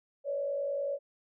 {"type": "tone with frequency modulation", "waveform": "sine", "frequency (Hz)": 564, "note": "C#5", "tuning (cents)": 30, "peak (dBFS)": -30, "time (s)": [0.24, 0.99], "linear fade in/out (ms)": 50, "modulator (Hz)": 50.1, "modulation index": 0.67, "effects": []}